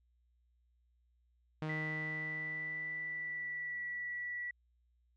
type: tone with exponential decay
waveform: sawtooth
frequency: 155.56 Hz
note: D#3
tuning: in tune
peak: -32 dBFS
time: 1.62-4.38 s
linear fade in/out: 0 ms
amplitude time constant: 600 ms
type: tone with pitch glide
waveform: sine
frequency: 1975.5 to 1949.4 Hz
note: B6 to B6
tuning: 0 to -23 cents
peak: -37 dBFS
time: 1.69-4.51 s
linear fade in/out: 5 ms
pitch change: -23 cents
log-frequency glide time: 2.87-3.85 s
effects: added 60 Hz sine -70 dBFS peak until 5.16 s + low-pass 3000 Hz 12 dB/octave